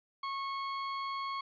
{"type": "tone", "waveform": "40% pulse", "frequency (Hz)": 1096, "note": "C#6", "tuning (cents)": -20, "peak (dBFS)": -34, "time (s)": [0.23, 1.41], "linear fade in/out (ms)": 5, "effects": ["resampled to 11025 Hz", "12-bit"]}